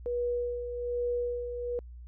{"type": "tone with tremolo", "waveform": "sine", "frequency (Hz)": 484.4, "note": "B4", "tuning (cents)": -34, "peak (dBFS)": -27, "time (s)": [0.06, 1.79], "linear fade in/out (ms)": 0, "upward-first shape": "sine", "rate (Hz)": 1.2, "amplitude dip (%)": 55, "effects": ["added 60 Hz sine -43 dBFS peak until 2.07 s"]}